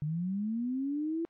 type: linear sweep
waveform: sine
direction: up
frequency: 145.1 to 337.5 Hz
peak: -30 dBFS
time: 0.02-1.25 s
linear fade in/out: 0 ms
effects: white hiss -71 dBFS RMS until 1.29 s + low-pass 2000 Hz 12 dB/octave